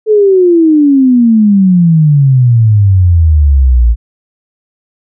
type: exponential sweep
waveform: sine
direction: down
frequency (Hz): 440 to 55.4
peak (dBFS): -3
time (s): 0.06-3.96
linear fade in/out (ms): 50
effects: none